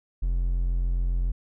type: tone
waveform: triangle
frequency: 43.65 Hz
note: F1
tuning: in tune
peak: -20 dBFS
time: 0.22-1.32 s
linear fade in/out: 10 ms
effects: none